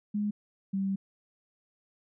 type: tone pair in turn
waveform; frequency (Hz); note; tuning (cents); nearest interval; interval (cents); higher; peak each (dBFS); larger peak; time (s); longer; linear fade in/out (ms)
sine; 207.7 / 194.4; G#3 / G3; 0 / -14; minor second; 114; first; -27; neither; 0.14-0.31 / 0.73-0.96; second; 10
effects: none